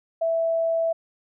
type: tone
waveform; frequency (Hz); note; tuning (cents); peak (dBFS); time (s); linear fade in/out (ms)
sine; 659.3; E5; 0; -20; 0.21-0.93; 10
effects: none